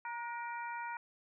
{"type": "harmonic tone with a mistuned harmonic", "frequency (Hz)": 470, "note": "A#4", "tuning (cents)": 14, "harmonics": [2, 3, 4, 5], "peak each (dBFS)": [-40, -45, -49, -49], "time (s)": [0.05, 0.97], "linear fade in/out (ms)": 2, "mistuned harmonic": 3, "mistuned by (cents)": 43, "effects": []}